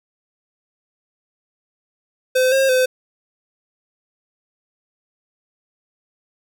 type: tone with pitch steps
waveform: square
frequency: 513 / 536 / 512 Hz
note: C5 / C5 / C5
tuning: -34 / +42 / -38 cents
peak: -14 dBFS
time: 2.35-2.86 s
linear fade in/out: 10 ms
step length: 170 ms
effects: none